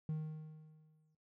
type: tone with exponential decay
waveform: triangle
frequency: 155.56 Hz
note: D#3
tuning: in tune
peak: -32 dBFS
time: 0.09-1.15 s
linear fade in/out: 2 ms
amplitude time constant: 230 ms
effects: noise-tail reverb RT60 0.2 s tail -18 dB re dry + tanh soft clip ceiling -28 dBFS